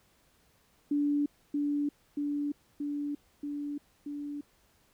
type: tone with echo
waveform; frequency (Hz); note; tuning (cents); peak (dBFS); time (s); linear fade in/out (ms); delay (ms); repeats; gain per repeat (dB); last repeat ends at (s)
sine; 290; D4; -22; -25; 0.91-1.26; 5; 630; 5; -2; 4.41
effects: pink hiss -67 dBFS RMS until 4.93 s